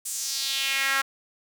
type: tone with high-pass filter sweep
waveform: sawtooth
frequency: 271.6 Hz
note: C#4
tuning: 35 cents flat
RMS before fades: -27 dBFS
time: 0.05-1.02 s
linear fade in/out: 10 ms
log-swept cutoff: 8500 to 1400 Hz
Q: 2.4
effects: none